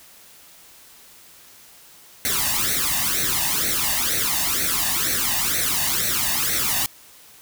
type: noise with flanger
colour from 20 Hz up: white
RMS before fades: -22 dBFS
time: 2.25-6.86 s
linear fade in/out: 0 ms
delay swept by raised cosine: 0.49 to 1.11 ms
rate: 2.1 Hz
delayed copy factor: +0.8
effects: white hiss -48 dBFS RMS until 7.41 s